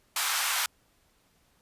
pink high-pass noise, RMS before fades -28 dBFS, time 0.16-0.66 s, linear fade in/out 2 ms, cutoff 970 Hz, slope 24 dB/octave, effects pink hiss -67 dBFS RMS until 1.61 s + resampled to 32000 Hz

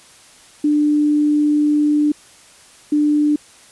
sine tone pair in turn, 297.1 / 297.1 Hz, D4 / D4, +20 / +20 cents, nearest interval unison, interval 0 cents, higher neither, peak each -12 dBFS, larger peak neither, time 0.64-2.12 / 2.92-3.36 s, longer first, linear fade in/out 5 ms, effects white hiss -46 dBFS RMS until 3.71 s + resampled to 24000 Hz

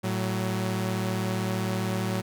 sawtooth tone pair together, 111.3 / 187.07 Hz, A2 / F#3, +20 / +19 cents, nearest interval major sixth, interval 899 cents, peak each -25 dBFS, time 0.03-2.22 s, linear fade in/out 20 ms, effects none

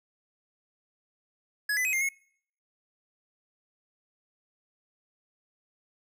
square tone with pitch steps, 1684 / 2006 / 2528 / 2113 / 2179 Hz, G#6 / B6 / D#7 / C7 / C#7, +24 / +26 / +27 / +16 / -30 cents, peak -26 dBFS, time 1.69-2.09 s, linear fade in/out 5 ms, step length 80 ms, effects noise-tail reverb RT60 0.6 s tail -26 dB re dry

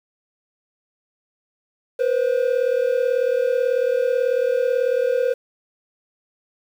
triangle tone pair together, 482.8 / 521 Hz, B4 / C5, -39 / -7 cents, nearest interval minor second, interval 132 cents, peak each -18 dBFS, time 1.99-5.34 s, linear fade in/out 10 ms, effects 8-bit

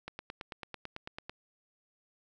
click train, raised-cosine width 0.3 ms, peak -24 dBFS, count 12, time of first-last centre 0.08-1.295 s, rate 9.05 Hz, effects none

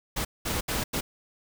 pink noise bursts at uneven times, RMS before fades -29 dBFS, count 4, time 0.16-0.25 / 0.45-0.61 / 0.68-0.84 / 0.93-1.01 s, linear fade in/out 10 ms, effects none

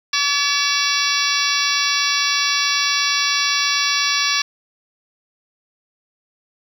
harmonic tone with a mistuned harmonic, 571 Hz, D5, 49 cents flat, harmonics 2 / 3 / 4 / 5 / 6 / 7 / 8 / 9 / 10, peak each -25 / -25 / -25 / -25 / -25 / -25 / -25 / -25 / -25 dBFS, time 0.13-4.42 s, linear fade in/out 5 ms, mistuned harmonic 5, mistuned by -81 cents, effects 7-bit

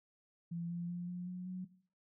sine tone with pitch steps, 170 / 172.67 / 175.39 / 178.14 / 180.94 / 183.79 Hz, F3 / F3 / F3 / F3 / F#3 / F#3, -46 / -19 / +8 / +35 / -38 / -11 cents, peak -38 dBFS, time 0.51-1.65 s, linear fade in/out 10 ms, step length 190 ms, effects noise-tail reverb RT60 0.5 s tail -17 dB re dry

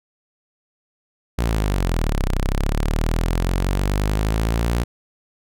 sawtooth linear two-way sweep, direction down then up, 59.8 to 30.87 to 59.8 Hz, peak -14 dBFS, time 1.38-4.84 s, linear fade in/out 10 ms, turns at 2.28 s, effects none

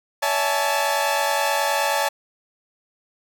sawtooth chord, A major seventh, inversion first, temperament equal with one note detuned, 567 / 659.3 / 830.6 / 880 Hz, C#5 / E5 / G#5 / A5, +39 / 0 / 0 / 0 cents, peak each -21 / -24 / -23 / -19 dBFS, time 0.22-2.09 s, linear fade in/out 10 ms, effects none

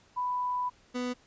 sine / 30% pulse tone pair in turn, 992 / 248 Hz, B5 / B3, +7 / +7 cents, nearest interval 2 octaves, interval 2400 cents, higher first, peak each -28 dBFS, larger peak neither, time 0.16-0.7 / 0.94-1.14 s, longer first, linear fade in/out 20 ms, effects pink hiss -62 dBFS RMS until 1.26 s + resampled to 16000 Hz

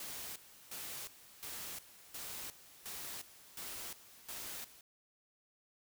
white noise with tremolo, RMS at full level -45 dBFS, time 0-4.81 s, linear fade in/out 2 ms, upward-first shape square, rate 1.4 Hz, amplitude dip 80%, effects none

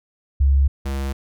sine / square tone pair in turn, 68.8 / 68.05 Hz, C#2 / C#2, -12 / -31 cents, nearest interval unison, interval 19 cents, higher first, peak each -12 / -23 dBFS, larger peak first, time 0.4-0.68 / 0.85-1.13 s, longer neither, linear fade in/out 10 ms, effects none

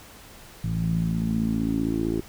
10% pulse tone with low-pass filter sweep, 55.4 Hz, A1, 13 cents sharp, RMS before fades -25 dBFS, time 0.64-2.21 s, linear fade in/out 5 ms, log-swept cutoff 140 to 370 Hz, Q 4.8, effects pink hiss -47 dBFS RMS until 2.28 s

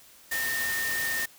sine tone in noise, 1825 Hz, A#6, 37 cents flat, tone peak -28 dBFS, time 0.31-1.26 s, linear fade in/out 10 ms, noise white, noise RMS -33 dBFS, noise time 0.31-1.26 s, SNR +2 dB, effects white hiss -54 dBFS RMS until 1.38 s

